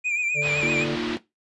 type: tone with vibrato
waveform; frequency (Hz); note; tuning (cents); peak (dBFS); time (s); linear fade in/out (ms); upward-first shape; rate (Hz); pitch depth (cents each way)
triangle; 2421; D#7; -48; -21; 0.04-0.85; 20; sine; 7.8; 58
type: harmonic tone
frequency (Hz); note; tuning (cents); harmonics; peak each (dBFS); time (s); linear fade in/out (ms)
146.83; D3; 0; 1 / 3 / 4; -30 / -32 / -32; 0.34-0.98; 50
type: low-pass noise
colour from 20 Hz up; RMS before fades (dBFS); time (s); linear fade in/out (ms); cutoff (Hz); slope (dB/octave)
white; -33; 0.41-1.19; 50; 3700; 24
type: chord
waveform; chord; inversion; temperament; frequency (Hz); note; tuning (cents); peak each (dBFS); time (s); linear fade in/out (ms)
sine; Bb suspended fourth; none; equal with one note detuned; 233.1 / 308.8 / 349.2; Bb3 / Eb4 / F4; 0 / -13 / 0; -30 / -32 / -29; 0.63-1.17; 0
effects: noise-tail reverb RT60 0.2 s tail -17 dB re dry + resampled to 24000 Hz